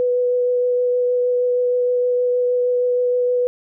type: tone with vibrato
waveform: sine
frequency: 493.9 Hz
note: B4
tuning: in tune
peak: -15 dBFS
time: 0-3.47 s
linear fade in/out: 0 ms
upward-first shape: triangle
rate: 6.4 Hz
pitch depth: 10 cents each way
effects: none